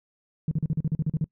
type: tone bursts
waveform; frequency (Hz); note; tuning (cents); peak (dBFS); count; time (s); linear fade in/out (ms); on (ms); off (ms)
sine; 155.56; D#3; 0; -20; 11; 0.48-1.243; 2; 33; 40
effects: noise-tail reverb RT60 0.1 s tail -25 dB re dry + tanh soft clip ceiling -17 dBFS